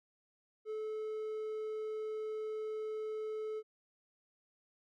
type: tone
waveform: triangle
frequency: 433.1 Hz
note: A4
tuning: 27 cents flat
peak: -35 dBFS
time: 0.65-3.63 s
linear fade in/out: 50 ms
effects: none